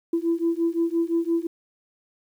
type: beating tone pair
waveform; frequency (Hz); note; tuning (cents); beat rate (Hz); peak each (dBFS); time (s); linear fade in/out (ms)
sine; 332 / 337.8; E4 / E4; +12 / +42; 5.8; -23; 0.13-1.47; 5
effects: tanh soft clip ceiling -14 dBFS + 9-bit